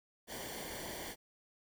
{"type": "noise with comb filter", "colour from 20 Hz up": "pink", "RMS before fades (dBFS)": -44, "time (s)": [0.27, 1.16], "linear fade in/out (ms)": 50, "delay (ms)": 0.77, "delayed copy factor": -0.7, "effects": []}